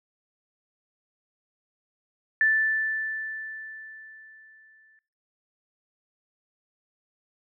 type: tone with exponential decay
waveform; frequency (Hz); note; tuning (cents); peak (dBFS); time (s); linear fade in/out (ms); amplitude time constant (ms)
sine; 1760; A6; 0; -17; 2.41-4.99; 1; 560
effects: noise-tail reverb RT60 0.6 s tail -23 dB re dry